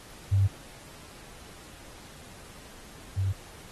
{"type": "tone pair in turn", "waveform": "sine", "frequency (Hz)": [98, 95.98], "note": ["G2", "G2"], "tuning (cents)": [0, -36], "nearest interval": "unison", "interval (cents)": 36, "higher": "first", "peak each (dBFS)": [-19, -24], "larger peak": "first", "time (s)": [[0.31, 0.48], [3.16, 3.33]], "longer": "neither", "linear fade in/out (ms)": 20, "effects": ["pink hiss -49 dBFS RMS until 3.71 s", "AAC 32 kbps"]}